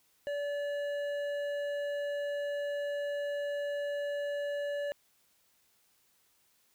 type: tone with hard clipping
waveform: triangle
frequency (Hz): 576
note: D5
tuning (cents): -34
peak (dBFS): -34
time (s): 0.27-4.92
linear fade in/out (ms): 0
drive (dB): 13
effects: white hiss -70 dBFS RMS until 6.74 s